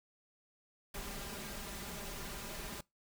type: noise with comb filter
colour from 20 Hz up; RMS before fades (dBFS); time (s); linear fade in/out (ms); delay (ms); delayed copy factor
pink; -44; 0.94-2.81; 5; 5; +0.65
effects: noise-tail reverb RT60 0.2 s tail -23 dB re dry